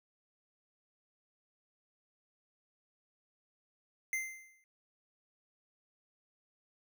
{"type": "tone with exponential decay", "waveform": "square", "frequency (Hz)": 2082, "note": "C7", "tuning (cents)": -9, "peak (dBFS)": -31, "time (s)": [4.13, 4.64], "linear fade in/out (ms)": 1, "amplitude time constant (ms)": 110, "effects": []}